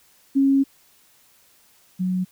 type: tone pair in turn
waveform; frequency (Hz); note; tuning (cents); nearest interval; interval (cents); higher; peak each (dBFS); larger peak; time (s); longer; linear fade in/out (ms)
sine; 273.3 / 183.96; C#4 / F#3; -24 / -10; perfect fifth; 686; first; -14 / -20; first; 0.35-0.64 / 1.99-2.25; first; 20
effects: white hiss -57 dBFS RMS until 2.31 s